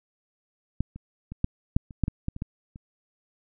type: clicks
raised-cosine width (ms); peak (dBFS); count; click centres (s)
5; -12 / -27 / -24 / -10 / -7 / -30 / -10 / -15 / -15 / -24 / -18 / -30; 12; 0.806 / 0.96 / 1.32 / 1.444 / 1.765 / 1.908 / 2.037 / 2.081 / 2.284 / 2.364 / 2.421 / 2.759
effects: none